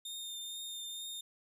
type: tone with vibrato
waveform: sawtooth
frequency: 3641 Hz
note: A#7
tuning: 41 cents flat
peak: -38 dBFS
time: 0.05-1.21 s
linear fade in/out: 5 ms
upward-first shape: triangle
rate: 2.2 Hz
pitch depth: 19 cents each way
effects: none